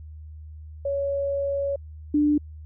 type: tone pair in turn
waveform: sine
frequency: 559 / 296.1 Hz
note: C#5 / D4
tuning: +14 / +14 cents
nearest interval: major seventh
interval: 1100 cents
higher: first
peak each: -23 / -17 dBFS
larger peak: second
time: 0.85-1.76 / 2.14-2.38 s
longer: first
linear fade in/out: 5 ms
effects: added 77 Hz sine -38 dBFS peak until 2.65 s